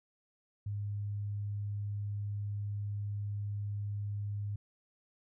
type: tone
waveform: sine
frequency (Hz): 102.5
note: G#2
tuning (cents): -22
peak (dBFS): -34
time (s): 0.66-4.56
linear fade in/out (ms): 5
effects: none